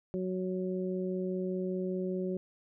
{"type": "harmonic tone", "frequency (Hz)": 185, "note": "F#3", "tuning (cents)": 0, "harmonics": [1, 2, 3], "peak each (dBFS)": [-34, -34, -41], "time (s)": [0.14, 2.37], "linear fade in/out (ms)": 0, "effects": []}